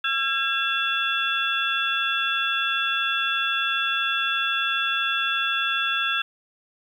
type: tone cluster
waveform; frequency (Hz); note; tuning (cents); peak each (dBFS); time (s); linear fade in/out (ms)
sine; 1353 / 1630 / 2697 / 3432; E6 / G#6 / E7 / A7; +45 / -33 / +39 / -44; -27; 0.04-6.22; 5
effects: 9-bit